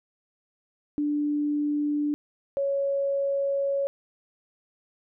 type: tone pair in turn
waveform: sine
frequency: 294.3 / 555.6 Hz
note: D4 / C#5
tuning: +4 / +4 cents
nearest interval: major seventh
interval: 1100 cents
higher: second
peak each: -23 dBFS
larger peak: neither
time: 0.98-2.14 / 2.57-3.87 s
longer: second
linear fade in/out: 0 ms
effects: none